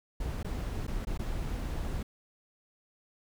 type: noise with dropouts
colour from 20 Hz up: brown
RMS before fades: -34 dBFS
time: 0.2-2.03 s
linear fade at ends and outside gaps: 5 ms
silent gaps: 0.43-0.445 / 0.869-0.877 / 1.051-1.07 / 1.176-1.191 s
effects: none